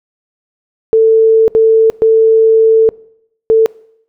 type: tone bursts at uneven times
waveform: sine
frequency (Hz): 445.4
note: A4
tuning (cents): +21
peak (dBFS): -4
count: 4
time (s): 0.93-1.48 / 1.55-1.9 / 2.02-2.89 / 3.5-3.66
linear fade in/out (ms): 0
effects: noise-tail reverb RT60 0.7 s tail -23 dB re dry